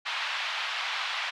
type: band-pass noise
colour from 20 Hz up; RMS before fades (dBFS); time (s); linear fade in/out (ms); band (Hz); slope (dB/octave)
white; -32; 0.05-1.31; 20; 830 to 3600; 24
effects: none